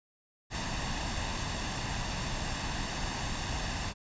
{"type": "noise with comb filter", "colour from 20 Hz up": "pink", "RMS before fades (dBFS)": -34, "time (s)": [0.5, 3.94], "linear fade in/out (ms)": 50, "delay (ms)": 1.1, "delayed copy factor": 0.5, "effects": ["resampled to 16000 Hz"]}